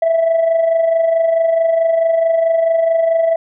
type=tone with amplitude modulation; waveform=sine; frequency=659.3 Hz; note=E5; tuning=in tune; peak=-7 dBFS; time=0.02-3.36 s; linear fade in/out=5 ms; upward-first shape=sine; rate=24.6 Hz; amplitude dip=55%; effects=tanh soft clip ceiling -8 dBFS